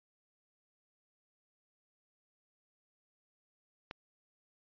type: click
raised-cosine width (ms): 0.3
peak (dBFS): -25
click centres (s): 3.911
effects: resampled to 11025 Hz